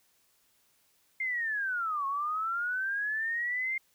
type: linear two-way sweep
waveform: sine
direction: down then up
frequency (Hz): 2120 to 1085 to 2120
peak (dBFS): -29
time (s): 1.2-3.78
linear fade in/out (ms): 5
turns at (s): 2.06
effects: white hiss -69 dBFS RMS until 3.94 s